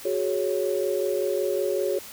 sine chord, F# suspended second, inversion none, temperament equal, 370 / 415.3 / 554.4 Hz, F#4 / G#4 / C#5, 0 / 0 / 0 cents, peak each -27 dBFS, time 0.05-1.99 s, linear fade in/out 5 ms, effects white hiss -42 dBFS RMS until 2.12 s

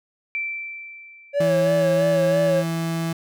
sine tone with exponential decay, 2337 Hz, D7, 9 cents flat, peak -22 dBFS, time 0.35-1.92 s, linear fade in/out 0 ms, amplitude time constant 340 ms
triangle tone with vibrato, 560 Hz, C#5, 18 cents sharp, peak -15 dBFS, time 1.33-2.64 s, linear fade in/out 50 ms, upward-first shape sine, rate 3 Hz, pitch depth 56 cents each way
35% pulse tone, 165.1 Hz, E3, 3 cents sharp, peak -21 dBFS, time 1.4-3.13 s, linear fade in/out 5 ms
effects none

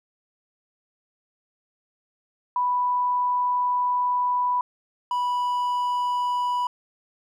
sine / triangle tone pair in turn, 987.8 / 983.4 Hz, B5 / B5, 0 / -8 cents, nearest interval unison, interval 8 cents, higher first, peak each -20 dBFS, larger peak neither, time 2.56-4.61 / 5.11-6.67 s, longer first, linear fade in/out 2 ms, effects none

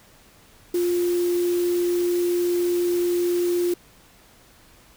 sine tone in noise, 351.2 Hz, F4, 10 cents sharp, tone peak -19 dBFS, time 0.74-3.74 s, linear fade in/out 5 ms, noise white, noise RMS -37 dBFS, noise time 0.74-3.74 s, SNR +15 dB, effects pink hiss -53 dBFS RMS until 4.96 s

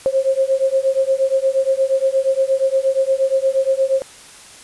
sine beating tone pair, 530 / 538.5 Hz, C5 / C5, +22 / +50 cents, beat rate 8.5 Hz, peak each -17 dBFS, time 0.06-4.02 s, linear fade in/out 0 ms, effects white hiss -41 dBFS RMS until 4.63 s + resampled to 24000 Hz

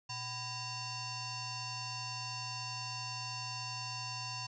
sine tone with frequency modulation, 2751 Hz, F7, 27 cents flat, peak -38 dBFS, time 0.09-4.47 s, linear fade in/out 10 ms, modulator 877 Hz, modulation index 3.6, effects none

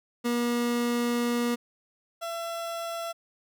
30% pulse tone pair in turn, 239.3 / 672.9 Hz, A#3 / E5, +46 / +35 cents, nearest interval octave + tritone, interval 1789 cents, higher second, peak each -22 / -29 dBFS, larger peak first, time 0.24-1.56 / 2.21-3.13 s, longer first, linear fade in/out 20 ms, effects none

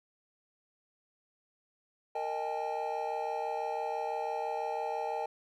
triangle tone cluster, 461 / 621 / 798 / 864 Hz, A#4 / D#5 / G5 / A5, -19 / -3 / +31 / -32 cents, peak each -37 / -37 / -34 / -37 dBFS, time 2.15-5.26 s, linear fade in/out 5 ms, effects none

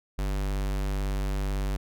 square tone, 49 Hz, G1, in tune, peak -27 dBFS, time 0.18-1.77 s, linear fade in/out 10 ms, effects none

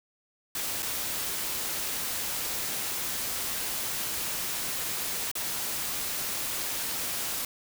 white noise with dropouts, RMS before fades -32 dBFS, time 0.55-7.45 s, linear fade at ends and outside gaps 2 ms, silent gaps 0.823-0.828 / 5.315-5.353 s, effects none

